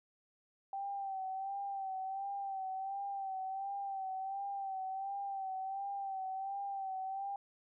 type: tone with vibrato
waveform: sine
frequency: 778 Hz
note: G5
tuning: 13 cents flat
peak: -37 dBFS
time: 0.73-7.36 s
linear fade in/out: 2 ms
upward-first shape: sine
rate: 1.4 Hz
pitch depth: 45 cents each way
effects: none